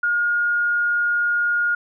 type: tone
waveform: sine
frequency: 1427 Hz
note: F6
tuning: 37 cents sharp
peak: -17 dBFS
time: 0.03-1.75 s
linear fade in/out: 5 ms
effects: none